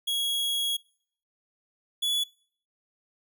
45% pulse tone pair in turn, 3322 / 3411 Hz, G#7 / G#7, 0 / +46 cents, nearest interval unison, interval 46 cents, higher second, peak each -25 dBFS, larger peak neither, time 0.07-0.77 / 2.02-2.24 s, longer first, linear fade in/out 10 ms, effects noise-tail reverb RT60 0.6 s tail -25 dB re dry

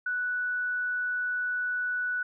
sine tone, 1480 Hz, F#6, in tune, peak -27 dBFS, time 0.06-2.23 s, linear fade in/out 5 ms, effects none

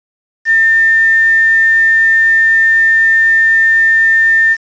sine tone with quantisation, 1802 Hz, A6, 41 cents sharp, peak -6 dBFS, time 0.45-4.57 s, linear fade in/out 50 ms, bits 5, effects resampled to 16000 Hz

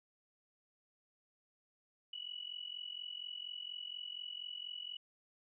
sine tone with amplitude modulation, 2942 Hz, F#7, 11 cents flat, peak -39 dBFS, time 2.13-4.97 s, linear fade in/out 5 ms, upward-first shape sine, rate 44.2 Hz, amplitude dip 85%, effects none

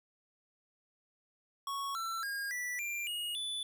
square tone with pitch steps, 1108.7 / 1341.5 / 1623.2 / 1964.1 / 2377 / 2876 / 3479 Hz, C#6 / E6 / G#6 / B6 / D7 / F#7 / A7, 0 / +30 / -40 / -10 / +20 / -50 / -20 cents, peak -36 dBFS, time 1.67-3.63 s, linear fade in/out 2 ms, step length 280 ms, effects none

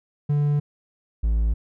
triangle tone pair in turn, 146.1 / 55.06 Hz, D3 / A1, -9 / +2 cents, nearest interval octave + perfect fourth, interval 1689 cents, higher first, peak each -16 dBFS, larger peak neither, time 0.29-0.6 / 1.23-1.54 s, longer neither, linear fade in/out 10 ms, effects none

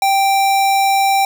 square tone, 784 Hz, G5, in tune, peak -12 dBFS, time 0.02-1.25 s, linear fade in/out 2 ms, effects none

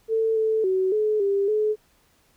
sine tone with pitch steps, 446 / 439.7 / 376.2 / 427.5 / 397.6 / 427.3 Hz, A4 / A4 / F#4 / A4 / G4 / G#4, +23 / -1 / +29 / -50 / +25 / +49 cents, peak -19 dBFS, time 0.08-1.76 s, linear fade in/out 50 ms, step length 280 ms, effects pink hiss -62 dBFS RMS until 2.36 s

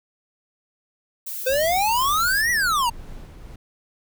violet noise, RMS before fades -31 dBFS, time 1.26-2.42 s, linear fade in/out 10 ms
square exponential two-way sweep, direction up then down, 504 to 1975.5 to 903 Hz, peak -19 dBFS, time 1.46-2.9 s, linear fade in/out 10 ms, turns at 2.51 s
brown noise with tremolo, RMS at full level -37 dBFS, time 1.49-3.56 s, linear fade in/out 5 ms, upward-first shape sine, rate 2 Hz, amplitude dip 35%
effects none

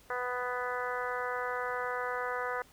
harmonic tone, 248.1 Hz, B3, 8 cents sharp, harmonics 2 / 3 / 4 / 5 / 6 / 7 / 8, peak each -37 / -41 / -39 / -39 / -39 / -42 / -45 dBFS, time 0.1-2.62 s, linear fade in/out 2 ms, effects pink hiss -60 dBFS RMS until 2.72 s

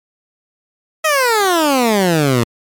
15% pulse exponential sweep, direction down, 646 to 113 Hz, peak -5 dBFS, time 1.04-2.44 s, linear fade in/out 10 ms, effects MP3 96 kbps

